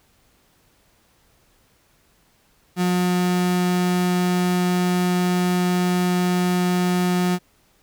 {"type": "tone", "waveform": "35% pulse", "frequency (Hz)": 179.6, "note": "F3", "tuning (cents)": 49, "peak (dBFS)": -16, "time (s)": [2.76, 7.39], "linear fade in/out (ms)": 50, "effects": ["pink hiss -60 dBFS RMS until 7.82 s"]}